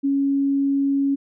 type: tone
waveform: sine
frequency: 277.2 Hz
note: C#4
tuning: in tune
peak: -17 dBFS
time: 0.03-1.16 s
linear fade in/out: 20 ms
effects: none